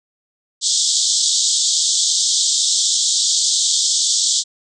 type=band-pass noise; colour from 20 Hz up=white; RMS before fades=-17 dBFS; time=0.61-4.44 s; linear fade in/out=50 ms; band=3300 to 8100 Hz; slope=96 dB/octave; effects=none